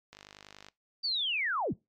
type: click train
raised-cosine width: 0.2 ms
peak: -30 dBFS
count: 29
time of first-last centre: 0.13-0.686 s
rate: 50.4 Hz
type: linear sweep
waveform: sine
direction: down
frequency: 4699 to 49.52 Hz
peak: -28 dBFS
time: 1.03-1.74 s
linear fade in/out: 20 ms
effects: noise-tail reverb RT60 0.2 s tail -22 dB re dry + MP3 96 kbps